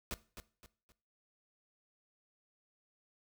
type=noise with echo; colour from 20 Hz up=pink; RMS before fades=-39 dBFS; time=0.11-0.14 s; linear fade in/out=0 ms; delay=260 ms; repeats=3; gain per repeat=-9 dB; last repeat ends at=0.92 s; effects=noise-tail reverb RT60 0.4 s tail -18 dB re dry